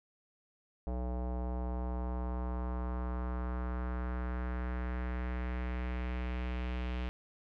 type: tone with low-pass filter sweep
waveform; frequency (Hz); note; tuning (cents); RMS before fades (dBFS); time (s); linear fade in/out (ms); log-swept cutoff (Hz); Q
square; 61.74; B1; 0; -36; 0.87-7.09; 0; 700 to 2900; 2
effects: none